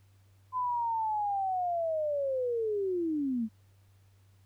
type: linear sweep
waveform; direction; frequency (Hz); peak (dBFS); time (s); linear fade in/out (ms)
sine; down; 1022 to 211.5; -28; 0.52-3.49; 50
effects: added 97 Hz sine -59 dBFS peak until 4.45 s + pink hiss -71 dBFS RMS until 4.45 s

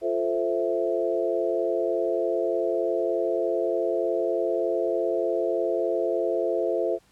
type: chord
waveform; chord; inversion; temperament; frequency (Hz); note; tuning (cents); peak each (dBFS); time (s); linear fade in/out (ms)
sine; F major seventh; none; equal; 349.2 / 440 / 523.3 / 659.3; F4 / A4 / C5 / E5; 0 / 0 / 0 / 0; -28; 0.01-6.99; 50
effects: pink hiss -61 dBFS RMS until 7.11 s + low-pass 11000 Hz 12 dB/octave

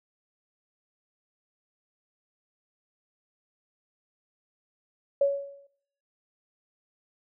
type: tone with exponential decay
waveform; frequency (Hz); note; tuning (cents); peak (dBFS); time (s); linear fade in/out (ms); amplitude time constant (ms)
sine; 560; C#5; +18; -17; 5.21-5.67; 5; 99
effects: noise-tail reverb RT60 0.7 s tail -19 dB re dry

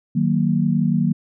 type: chord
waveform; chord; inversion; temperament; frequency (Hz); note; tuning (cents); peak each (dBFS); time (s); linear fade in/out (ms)
sine; D# minor; none; just; 155.56 / 186.68 / 233.3; D#3 / F#3 / A#3; 0 / +16 / +2; -20; 0.15-1.13; 10
effects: none

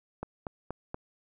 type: click train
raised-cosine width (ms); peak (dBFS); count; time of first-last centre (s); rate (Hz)
1; -21; 4; 0.23-0.944; 4.2
effects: none

